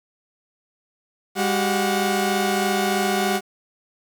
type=tone cluster; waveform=sawtooth; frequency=201.8 / 380.4 / 726 Hz; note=G#3 / F#4 / F#5; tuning=-49 / +48 / -33 cents; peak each=-20 dBFS; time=1.35-3.41 s; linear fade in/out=50 ms; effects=8-bit